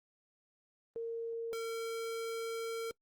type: tone pair in turn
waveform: sine / square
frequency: 460 / 455.8 Hz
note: A#4 / A#4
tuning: -23 / -39 cents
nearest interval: unison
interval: 16 cents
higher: first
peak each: -36 / -37 dBFS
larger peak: first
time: 0.96-1.53 / 1.53-2.91 s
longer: second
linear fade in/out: 0 ms
effects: noise-tail reverb RT60 0.1 s tail -25 dB re dry + Opus 24 kbps